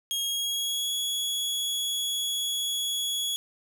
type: tone with pitch glide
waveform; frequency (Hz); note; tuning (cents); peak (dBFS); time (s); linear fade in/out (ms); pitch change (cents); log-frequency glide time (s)
sawtooth; 3267 to 3359; G#7 to G#7; -29 to +19; -24; 0.11-3.36; 0; +48; 0.23-0.92
effects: none